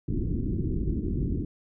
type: low-pass noise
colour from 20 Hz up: pink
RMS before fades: -28 dBFS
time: 0.08-1.45 s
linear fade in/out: 2 ms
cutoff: 360 Hz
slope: 48 dB/octave
effects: none